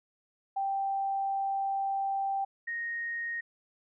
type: tone pair in turn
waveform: sine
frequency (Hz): 784 / 1864.7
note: G5 / A#6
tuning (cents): 0 / 0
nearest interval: octave + minor third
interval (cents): 1500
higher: second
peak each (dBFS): -28 / -32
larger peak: first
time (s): 0.56-2.45 / 2.67-3.41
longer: first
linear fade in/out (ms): 10
effects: none